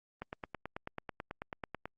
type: click train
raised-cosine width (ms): 0.5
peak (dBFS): -24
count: 16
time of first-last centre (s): 0.22-1.856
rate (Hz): 9.17
effects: Opus 32 kbps